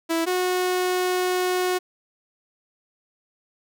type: tone pair in turn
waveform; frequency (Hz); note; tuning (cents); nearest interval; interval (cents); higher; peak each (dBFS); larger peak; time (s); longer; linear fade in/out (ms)
sawtooth; 329.6 / 364.8; E4 / F#4; 0 / -24; major second; 176; second; -17; neither; 0.09-0.26 / 0.26-1.79; second; 20
effects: none